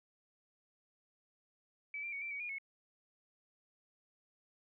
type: tone with pitch steps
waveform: sine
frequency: 2298 / 2365 / 2234 / 2345 / 2257 / 2430 / 2195 Hz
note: D7 / D7 / C#7 / D7 / C#7 / D#7 / C#7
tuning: -38 / +12 / +13 / -3 / +31 / -42 / -18 cents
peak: -39 dBFS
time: 1.94-2.584 s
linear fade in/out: 2 ms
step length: 92 ms
effects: none